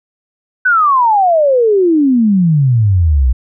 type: exponential sweep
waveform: sine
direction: down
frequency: 1532 to 59 Hz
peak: -7 dBFS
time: 0.65-3.33 s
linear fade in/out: 10 ms
effects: none